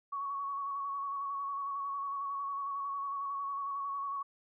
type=tone with vibrato; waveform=sine; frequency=1115 Hz; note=C#6; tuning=10 cents sharp; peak=-34 dBFS; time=0.12-4.23 s; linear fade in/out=10 ms; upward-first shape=square; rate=11 Hz; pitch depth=21 cents each way; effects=none